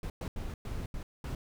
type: noise bursts at uneven times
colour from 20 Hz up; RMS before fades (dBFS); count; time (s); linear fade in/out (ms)
brown; -37; 6; 0.03-0.1 / 0.21-0.28 / 0.36-0.54 / 0.65-0.86 / 0.94-1.03 / 1.24-1.35; 2
effects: none